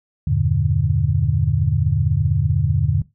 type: chord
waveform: sine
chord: E half-diminished seventh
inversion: none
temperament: equal with one note detuned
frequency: 82.41 / 98 / 118.58 / 146.83 Hz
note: E2 / G2 / Bb2 / D3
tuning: 0 / 0 / +30 / 0 cents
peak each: -22 / -21 / -22 / -19 dBFS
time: 0.27-3.02 s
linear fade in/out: 5 ms
effects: noise-tail reverb RT60 0.2 s tail -18 dB re dry